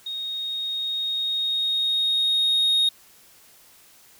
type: tone with level ramp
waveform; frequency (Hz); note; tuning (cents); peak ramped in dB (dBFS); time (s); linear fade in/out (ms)
sine; 3729; A#7; 0; -28 to -14; 0.06-2.89; 5
effects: tanh soft clip ceiling -16 dBFS + white hiss -53 dBFS RMS until 4.19 s